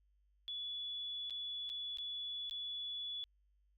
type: tone with dropouts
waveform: sine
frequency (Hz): 3423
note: A7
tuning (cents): -48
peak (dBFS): -40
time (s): 0.48-3.24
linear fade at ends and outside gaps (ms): 0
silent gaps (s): 1.298-1.306 / 1.693-1.699 / 1.972-1.985 / 2.497-2.51
effects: added 50 Hz sine -70 dBFS peak until 3.77 s